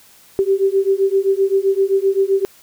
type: beating tone pair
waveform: sine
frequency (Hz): 385.8 / 393.5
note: G4 / G4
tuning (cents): -28 / +7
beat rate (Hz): 7.7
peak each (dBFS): -16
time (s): 0.39-2.45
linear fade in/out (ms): 0
effects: white hiss -48 dBFS RMS until 2.62 s